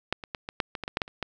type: clicks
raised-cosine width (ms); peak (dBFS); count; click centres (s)
0.3; -9 / -22 / -16 / -18 / -8 / -17 / -17 / -16 / -9 / -10 / -27 / -14; 12; 0.126 / 0.238 / 0.348 / 0.489 / 0.602 / 0.752 / 0.837 / 0.879 / 0.971 / 1.018 / 1.079 / 1.227
effects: none